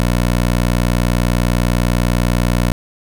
15% pulse tone, 60 Hz, B1, 49 cents flat, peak -7 dBFS, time 0-2.72 s, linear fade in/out 0 ms, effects none

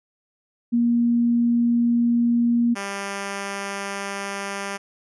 sine / 5% pulse tone pair in turn, 236.7 / 198.58 Hz, A#3 / G3, +27 / +23 cents, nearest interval minor third, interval 304 cents, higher first, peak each -16 dBFS, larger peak neither, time 0.72-2.75 / 2.75-4.78 s, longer neither, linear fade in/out 20 ms, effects resampled to 24000 Hz

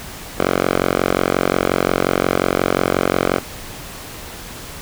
5% pulse tone with band-pass filter, 45.62 Hz, F#1, 24 cents flat, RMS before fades -18 dBFS, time 0.38-3.39 s, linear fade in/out 10 ms, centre 890 Hz, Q 0.63, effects pink hiss -33 dBFS RMS until 4.81 s

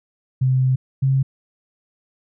sine tone pair in turn, 129.9 / 134.25 Hz, C3 / C3, -12 / +45 cents, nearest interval minor second, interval 57 cents, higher second, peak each -14 dBFS, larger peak neither, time 0.41-0.76 / 1.02-1.23 s, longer first, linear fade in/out 10 ms, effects none

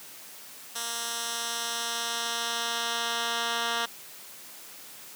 10% pulse tone with band-pass filter sweep, 233.1 Hz, A#3, in tune, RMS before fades -31 dBFS, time 0.75-3.86 s, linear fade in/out 10 ms, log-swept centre 7900 to 2900 Hz, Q 0.77, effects white hiss -46 dBFS RMS until 5.15 s + high-pass 150 Hz 12 dB/octave

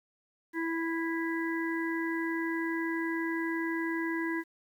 harmonic tone, 329.6 Hz, E4, in tune, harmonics 1 / 3 / 5 / 6, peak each -31 / -40 / -38 / -38 dBFS, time 0.53-4.44 s, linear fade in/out 50 ms, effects 10-bit

